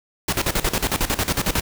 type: noise with tremolo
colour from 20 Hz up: pink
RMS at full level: -20 dBFS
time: 0.28-1.61 s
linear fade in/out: 5 ms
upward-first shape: square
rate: 11 Hz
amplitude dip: 80%
effects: none